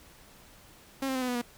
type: tone with pitch steps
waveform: sawtooth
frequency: 270 / 263.8 / 257.8 / 251.9 / 246.2 / 240.5 Hz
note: C#4 / C4 / C4 / B3 / B3 / B3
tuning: -45 / +14 / -26 / +34 / -5 / -46 cents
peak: -25 dBFS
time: 1.02-1.416 s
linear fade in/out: 5 ms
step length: 66 ms
effects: pink hiss -55 dBFS RMS until 1.57 s